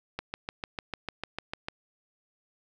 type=click train; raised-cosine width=0.3 ms; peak=-17 dBFS; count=11; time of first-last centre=0.19-1.685 s; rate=6.69 Hz; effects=none